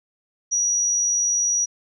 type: tone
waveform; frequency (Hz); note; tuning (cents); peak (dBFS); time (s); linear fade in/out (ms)
sine; 5800; F#8; -35; -18; 0.51-1.66; 20
effects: none